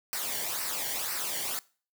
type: noise with flanger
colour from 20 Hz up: white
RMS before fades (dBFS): -33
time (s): 0.13-1.59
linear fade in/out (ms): 0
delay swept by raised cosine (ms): 0.29 to 0.8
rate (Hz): 2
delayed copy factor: -0.65
effects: noise-tail reverb RT60 0.4 s tail -22 dB re dry